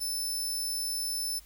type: tone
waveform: 20% pulse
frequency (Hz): 5280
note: E8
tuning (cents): +2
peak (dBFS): -25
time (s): 0-1.4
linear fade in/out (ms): 20
effects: added 50 Hz sine -54 dBFS peak until 1.45 s + white hiss -58 dBFS RMS until 1.45 s